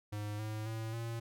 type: tone with pitch steps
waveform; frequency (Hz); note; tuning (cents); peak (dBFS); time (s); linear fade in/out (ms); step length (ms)
square; 104.5 / 108.06 / 111.74 / 115.55; G#2 / A2 / A2 / A#2; +11 / -31 / +27 / -15; -38; 0.12-1.2; 10; 270
effects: none